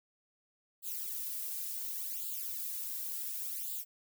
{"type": "noise with flanger", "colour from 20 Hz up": "violet", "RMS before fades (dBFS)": -39, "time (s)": [0.82, 3.85], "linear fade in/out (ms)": 50, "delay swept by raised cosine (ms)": [0.25, 2.55], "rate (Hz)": 0.69, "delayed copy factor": 1, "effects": []}